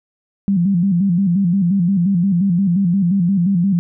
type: tone with vibrato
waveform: sine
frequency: 184.6 Hz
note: F#3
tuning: 4 cents flat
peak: -12 dBFS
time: 0.48-3.79 s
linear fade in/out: 0 ms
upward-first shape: square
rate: 5.7 Hz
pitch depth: 120 cents each way
effects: none